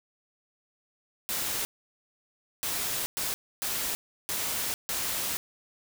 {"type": "noise bursts at uneven times", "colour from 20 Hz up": "white", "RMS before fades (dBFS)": -31, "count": 6, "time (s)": [[1.29, 1.65], [2.63, 3.06], [3.17, 3.34], [3.62, 3.95], [4.29, 4.74], [4.89, 5.37]], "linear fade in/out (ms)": 0, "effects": []}